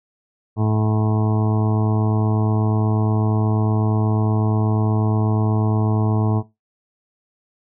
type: harmonic tone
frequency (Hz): 108.3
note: A2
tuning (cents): -27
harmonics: 1 / 2 / 3 / 4 / 6 / 7 / 8 / 9 / 10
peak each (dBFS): -17 / -23 / -27 / -29 / -33 / -34 / -35 / -36 / -37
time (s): 0.56-6.43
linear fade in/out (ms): 50
effects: noise-tail reverb RT60 0.2 s tail -17 dB re dry